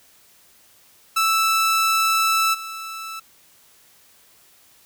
sawtooth tone with level steps, 1318.5 Hz, E6, in tune, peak -13 / -27 dBFS, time 1.16-3.2 s, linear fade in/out 10 ms, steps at 2.53 s, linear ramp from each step 20 ms, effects white hiss -54 dBFS RMS until 4.85 s

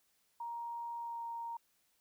sine tone with pitch glide, 938 to 930.4 Hz, A#5 to A#5, +11 to -4 cents, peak -39 dBFS, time 0.4-1.57 s, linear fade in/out 5 ms, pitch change -15 cents, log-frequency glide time 0.98-1.24 s, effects white hiss -75 dBFS RMS until 2 s

